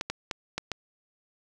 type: clicks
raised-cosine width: 0.2 ms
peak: -13 dBFS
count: 5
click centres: 0.011 / 0.1 / 0.312 / 0.58 / 0.717 s
effects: none